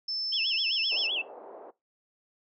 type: tone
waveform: sine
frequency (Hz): 5280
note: E8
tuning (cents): +2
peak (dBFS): -30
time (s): 0.08-1.07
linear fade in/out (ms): 5
type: tone with vibrato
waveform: sine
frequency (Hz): 2989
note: F#7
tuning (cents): +17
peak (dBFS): -27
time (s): 0.32-1.22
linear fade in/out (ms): 10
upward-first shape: sine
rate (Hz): 7.7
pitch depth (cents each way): 230
type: band-pass noise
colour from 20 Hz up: white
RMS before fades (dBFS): -46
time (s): 0.91-1.71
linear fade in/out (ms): 10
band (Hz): 380 to 750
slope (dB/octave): 24
effects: noise-tail reverb RT60 0.2 s tail -19 dB re dry